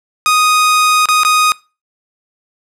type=tone with dropouts; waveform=sawtooth; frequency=1244.5 Hz; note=D#6; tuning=in tune; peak=-5 dBFS; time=0.26-1.52 s; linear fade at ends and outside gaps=0 ms; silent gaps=1.056-1.087 / 1.234-1.249 s; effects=noise-tail reverb RT60 0.3 s tail -23 dB re dry + low-pass 12000 Hz 12 dB/octave